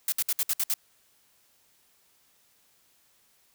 blue noise bursts, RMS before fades -26 dBFS, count 7, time 0.08-0.74 s, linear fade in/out 2 ms, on 42 ms, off 61 ms, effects white hiss -65 dBFS RMS until 3.54 s

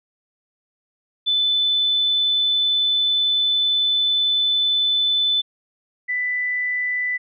sine tone pair in turn, 3509 / 1988.8 Hz, A7 / B6, -5 / +12 cents, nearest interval minor seventh, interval 983 cents, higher first, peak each -16 / -20 dBFS, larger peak first, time 1.26-5.42 / 6.08-7.18 s, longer first, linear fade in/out 20 ms, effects none

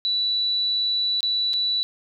sine tone with dropouts, 3951 Hz, B7, in tune, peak -20 dBFS, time 0.05-1.83 s, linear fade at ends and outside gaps 0 ms, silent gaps 1.206-1.23 / 1.533-1.538 s, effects none

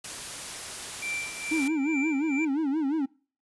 white noise, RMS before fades -37 dBFS, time 0.04-1.68 s, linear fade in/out 5 ms
triangle tone with tremolo, 2349 Hz, D7, in tune, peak -28 dBFS, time 1.02-2.45 s, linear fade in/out 5 ms, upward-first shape sine, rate 2.3 Hz, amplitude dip 75%
triangle tone with vibrato, 294.2 Hz, D4, 3 cents sharp, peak -22 dBFS, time 1.51-3.06 s, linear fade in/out 10 ms, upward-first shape sine, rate 5.7 Hz, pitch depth 170 cents each way
effects noise-tail reverb RT60 0.4 s tail -24 dB re dry + resampled to 24000 Hz

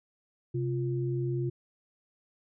sine tone pair together, 130.81 / 349.2 Hz, C3 / F4, 0 / 0 cents, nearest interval octave + perfect fourth, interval 1700 cents, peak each -29 / -33 dBFS, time 0.54-1.5 s, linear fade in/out 10 ms, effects none

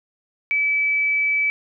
sine tone, 2300 Hz, D7, 37 cents flat, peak -17 dBFS, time 0.51-1.5 s, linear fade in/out 0 ms, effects none

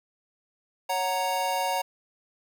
square chord, F# major, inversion second, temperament equal, 554.4 / 740 / 932.3 Hz, C#5 / F#5 / A#5, 0 / 0 / 0 cents, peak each -33 / -30 / -29 dBFS, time 0.89-1.82 s, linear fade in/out 10 ms, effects none

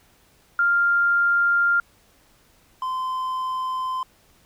sine / triangle tone pair in turn, 1396.9 / 1031.3 Hz, F6 / C6, 0 / -25 cents, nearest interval perfect fourth, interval 525 cents, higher first, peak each -16 / -22 dBFS, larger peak first, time 0.59-1.8 / 2.82-4.03 s, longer neither, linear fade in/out 2 ms, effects pink hiss -58 dBFS RMS until 4.45 s

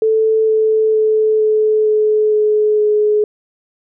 sine tone with pitch steps, 440 / 437 / 433.9 / 430.9 / 428 / 425 / 422.1 Hz, A4 / A4 / A4 / A4 / A4 / G#4 / G#4, 0 / -12 / -24 / -36 / -48 / +40 / +28 cents, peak -10 dBFS, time 0.02-3.24 s, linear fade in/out 2 ms, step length 460 ms, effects none

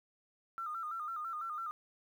sine tone with vibrato, 1285 Hz, E6, 45 cents flat, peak -37 dBFS, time 0.58-1.71 s, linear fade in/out 0 ms, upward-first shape square, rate 6 Hz, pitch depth 83 cents each way, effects 11-bit

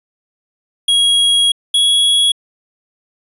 square tone pair in turn, 3300 / 3340 Hz, G#7 / G#7, -12 / +9 cents, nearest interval unison, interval 21 cents, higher second, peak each -10 dBFS, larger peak neither, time 0.88-1.52 / 1.74-2.32 s, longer first, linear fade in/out 5 ms, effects resampled to 24000 Hz

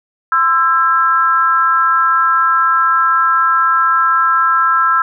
sine tone with amplitude modulation, 1332 Hz, E6, 18 cents sharp, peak -5 dBFS, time 0.32-5.02 s, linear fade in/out 2 ms, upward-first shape sine, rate 295 Hz, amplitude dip 95%, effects none

